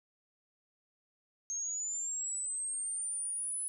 sine linear sweep, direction up, 6400 to 10170 Hz, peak -34 dBFS, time 1.5-3.68 s, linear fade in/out 0 ms, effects none

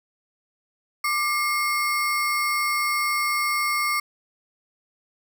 square ring-modulated tone, 1663 Hz, G#6, 2 cents sharp, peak -19 dBFS, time 1.04-4 s, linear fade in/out 5 ms, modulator 479 Hz, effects none

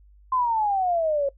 sine exponential sweep, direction down, 1046.5 to 546 Hz, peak -20 dBFS, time 0.32-1.29 s, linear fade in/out 5 ms, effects noise-tail reverb RT60 0.1 s tail -20 dB re dry + added 50 Hz sine -50 dBFS peak until 1.37 s

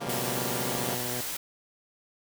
10% pulse chord, G half-diminished seventh, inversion second, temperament equal, 138.59 / 174.61 / 196 / 233.1 Hz, Db3 / F3 / G3 / Bb3, 0 / 0 / 0 / 0 cents, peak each -30 dBFS, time 0-0.96 s, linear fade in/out 20 ms
10% pulse tone, 123.47 Hz, B2, in tune, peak -25 dBFS, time 0.07-1.21 s, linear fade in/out 0 ms
white noise, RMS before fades -34 dBFS, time 0.09-1.37 s, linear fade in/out 5 ms
effects none

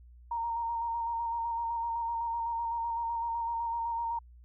sine tone with vibrato, 928 Hz, A#5, 8 cents flat, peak -30 dBFS, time 0.31-4.19 s, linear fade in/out 5 ms, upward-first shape square, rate 7.9 Hz, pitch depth 20 cents each way, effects added 60 Hz sine -51 dBFS peak until 4.44 s

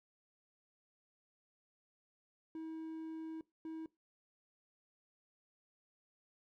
triangle tone bursts at uneven times, 320.7 Hz, E4, 48 cents flat, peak -40 dBFS, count 2, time 2.55-3.41 / 3.65-3.86 s, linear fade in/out 2 ms, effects noise-tail reverb RT60 0.2 s tail -20 dB re dry

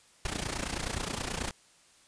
pink noise with amplitude modulation, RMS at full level -31 dBFS, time 0.25-1.51 s, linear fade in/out 2 ms, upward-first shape sine, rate 29.4 Hz, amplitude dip 80%, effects white hiss -61 dBFS RMS until 2.07 s + resampled to 22050 Hz

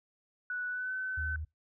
sine tone with pitch glide, 1478 to 1519.6 Hz, F#6 to F#6, -2 to +46 cents, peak -33 dBFS, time 0.5-1.36 s, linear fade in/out 2 ms, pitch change +48 cents, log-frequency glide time 0.69-0.93 s
sine tone, 77.78 Hz, D#2, in tune, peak -35 dBFS, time 1.17-1.45 s, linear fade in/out 10 ms
effects noise-tail reverb RT60 0.2 s tail -25 dB re dry

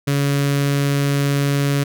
sawtooth tone with notch filter, 141.2 Hz, C#3, 32 cents sharp, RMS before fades -18 dBFS, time 0.07-1.84 s, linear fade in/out 10 ms, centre 830 Hz, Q 1.5, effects none

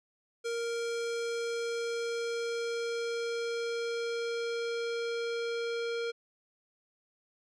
square tone with low-pass filter sweep, 466.2 Hz, A#4, in tune, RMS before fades -34 dBFS, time 0.44-6.12 s, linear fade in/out 20 ms, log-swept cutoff 7200 to 4200 Hz, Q 1.3, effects none

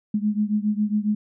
sine beating tone pair, 207.7 / 215 Hz, G#3 / A3, 0 / -40 cents, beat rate 7.3 Hz, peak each -22 / -24 dBFS, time 0.14-1.15 s, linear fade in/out 5 ms, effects none

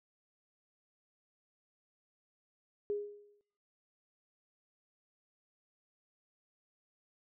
sine tone with exponential decay, 411.9 Hz, G#4, 14 cents flat, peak -30 dBFS, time 2.9-3.41 s, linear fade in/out 0 ms, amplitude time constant 110 ms, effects noise-tail reverb RT60 0.8 s tail -22 dB re dry

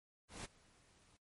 pink noise with ADSR envelope, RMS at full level -45 dBFS, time 0.28-1.17 s, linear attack 170 ms, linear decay 10 ms, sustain -24 dB, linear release 7 ms, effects noise-tail reverb RT60 0.1 s tail -17 dB re dry + MP3 48 kbps

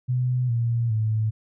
sine tone with pitch steps, 125.6 / 117.19 / 109.34 Hz, B2 / A#2 / A2, +30 / +10 / -10 cents, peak -20 dBFS, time 0.08-1.31 s, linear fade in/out 20 ms, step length 410 ms, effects none

